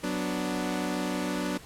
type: chord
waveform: sawtooth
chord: B minor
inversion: second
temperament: equal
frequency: 185 / 246.9 / 293.7 Hz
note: F#3 / B3 / D4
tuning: 0 / 0 / 0 cents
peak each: -29 / -30 / -28 dBFS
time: 0.03-1.58 s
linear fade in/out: 10 ms
effects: pink hiss -49 dBFS RMS until 1.65 s + low-pass 12000 Hz 12 dB/octave